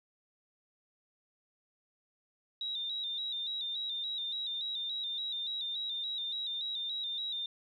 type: tone with vibrato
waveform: sine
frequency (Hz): 3729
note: A#7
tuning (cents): 0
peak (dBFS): -34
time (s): 2.61-7.46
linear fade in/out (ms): 2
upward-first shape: square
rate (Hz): 3.5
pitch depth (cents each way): 57
effects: 12-bit